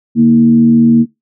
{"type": "tone with frequency modulation", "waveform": "sine", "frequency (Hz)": 233.1, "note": "A#3", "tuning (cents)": 0, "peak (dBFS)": -4, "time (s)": [0.15, 1.06], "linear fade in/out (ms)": 50, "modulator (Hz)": 85.4, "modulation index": 0.49, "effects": ["noise-tail reverb RT60 0.2 s tail -23 dB re dry"]}